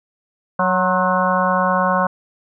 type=harmonic tone with a mistuned harmonic; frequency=185 Hz; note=F#3; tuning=in tune; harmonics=1 / 3 / 4 / 5 / 6 / 7 / 8; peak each=-22 / -21 / -23 / -24 / -19 / -26 / -24 dBFS; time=0.59-2.07 s; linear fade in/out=5 ms; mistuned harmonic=6; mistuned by=-56 cents; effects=none